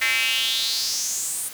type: tone with high-pass filter sweep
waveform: square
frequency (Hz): 121.3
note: B2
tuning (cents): -31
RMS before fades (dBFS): -24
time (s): 0.01-1.49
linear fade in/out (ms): 10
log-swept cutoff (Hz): 2000 to 9700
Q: 4.6
effects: white hiss -39 dBFS RMS until 1.53 s